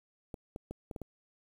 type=clicks; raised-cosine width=2 ms; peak=-27 dBFS; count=6; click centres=0.342 / 0.561 / 0.71 / 0.912 / 0.962 / 1.017 s; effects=9-bit